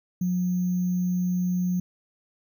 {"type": "tone with sample-and-hold", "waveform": "sine", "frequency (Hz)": 180, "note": "F#3", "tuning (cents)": -47, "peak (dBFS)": -22, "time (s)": [0.21, 1.8], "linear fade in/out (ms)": 5, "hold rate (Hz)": 6300, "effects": []}